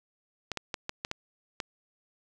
clicks, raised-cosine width 0.2 ms, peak -15 dBFS, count 7, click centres 0.517 / 0.573 / 0.742 / 0.894 / 1.049 / 1.114 / 1.602 s, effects none

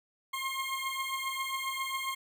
20% pulse beating tone pair, 1066 / 1073.4 Hz, C6 / C6, +32 / +44 cents, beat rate 7.4 Hz, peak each -30 / -32 dBFS, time 0.33-2.15 s, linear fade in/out 10 ms, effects none

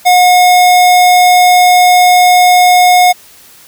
square tone, 723 Hz, F#5, 40 cents flat, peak -4 dBFS, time 0.05-3.13 s, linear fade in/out 20 ms, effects white hiss -39 dBFS RMS until 3.67 s

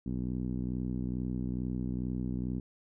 10% pulse tone with low-pass filter, 62.3 Hz, B1, 16 cents sharp, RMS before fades -34 dBFS, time 0.06-2.6 s, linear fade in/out 5 ms, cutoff 240 Hz, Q 1.8, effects none

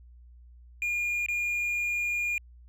triangle tone with dropouts, 2422 Hz, D#7, 47 cents flat, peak -25 dBFS, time 0.82-2.38 s, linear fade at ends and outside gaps 1 ms, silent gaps 1.262-1.285 s, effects added 60 Hz sine -49 dBFS peak until 2.68 s

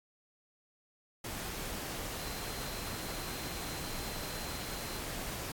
sine tone in noise, 4118 Hz, C8, 28 cents flat, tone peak -49 dBFS, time 2.19-4.99 s, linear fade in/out 5 ms, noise pink, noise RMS -40 dBFS, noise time 1.24-5.52 s, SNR -12 dB, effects AAC 64 kbps

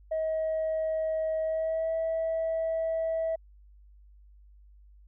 sine tone with pitch glide, 636 to 650.5 Hz, D#5 to E5, +38 to -23 cents, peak -25 dBFS, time 0.11-3.36 s, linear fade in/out 10 ms, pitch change +39 cents, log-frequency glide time 1.42-1.93 s, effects tanh soft clip ceiling -24 dBFS + added 50 Hz sine -52 dBFS peak until 5.07 s

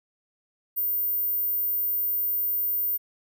sine tone, 14510 Hz, A#9, 48 cents flat, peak -23 dBFS, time 0.76-2.98 s, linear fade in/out 20 ms, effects none

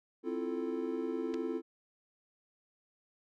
triangle chord, F major seventh, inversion second, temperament equal, 261.6 / 329.6 / 349.2 / 440 Hz, C4 / E4 / F4 / A4, 0 / 0 / 0 / 0 cents, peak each -37 dBFS, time 0.23-1.62 s, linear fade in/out 50 ms
clicks, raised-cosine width 0.2 ms, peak -29 dBFS, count 2, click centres 1.34 / 1.343 s
effects none

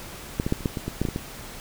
clicks, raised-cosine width 3 ms, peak -10 / -12 / -8 / -25 / -9 / -15 / -15 / -10 / -12 / -15 / -14 dBFS, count 11, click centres 0.399 / 0.465 / 0.524 / 0.607 / 0.658 / 0.772 / 0.88 / 1.016 / 1.052 / 1.087 / 1.161 s, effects pink hiss -40 dBFS RMS until 1.6 s

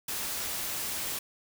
white noise, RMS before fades -34 dBFS, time 0.08-1.19 s, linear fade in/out 5 ms, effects none

